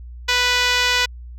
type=tone with band-pass filter; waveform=5% pulse; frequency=493.9 Hz; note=B4; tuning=in tune; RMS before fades=-18 dBFS; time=0.28-1.06 s; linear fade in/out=10 ms; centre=2100 Hz; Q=0.6; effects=added 60 Hz sine -33 dBFS peak until 1.38 s